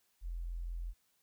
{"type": "tone", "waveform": "sine", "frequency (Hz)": 42.71, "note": "F1", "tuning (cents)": -38, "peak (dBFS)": -37, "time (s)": [0.21, 0.94], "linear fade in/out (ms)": 50, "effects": ["white hiss -75 dBFS RMS until 1.22 s"]}